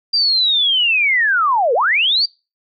sine linear two-way sweep, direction down then up, 4767 to 440 to 4767 Hz, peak -12 dBFS, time 0.13-2.26 s, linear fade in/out 10 ms, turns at 1.74 s, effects noise-tail reverb RT60 0.3 s tail -26 dB re dry

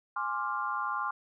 sine chord, D half-diminished seventh, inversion second, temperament equal with one note detuned, 830.6 / 1053.8 / 1174.7 / 1396.9 Hz, Ab5 / C6 / D6 / F6, 0 / +12 / 0 / 0 cents, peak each -38 / -34 / -35 / -36 dBFS, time 0.16-1.11 s, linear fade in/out 5 ms, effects none

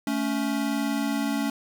square tone pair together, 220 / 280.5 Hz, A3 / C#4, 0 / +21 cents, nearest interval major third, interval 421 cents, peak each -29 / -27 dBFS, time 0.07-1.5 s, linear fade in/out 2 ms, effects 10-bit

